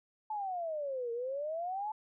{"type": "exponential two-way sweep", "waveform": "sine", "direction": "down then up", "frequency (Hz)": [877, 459.5, 877], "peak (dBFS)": -34, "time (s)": [0.3, 1.92], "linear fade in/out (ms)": 5, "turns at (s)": 1.12, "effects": []}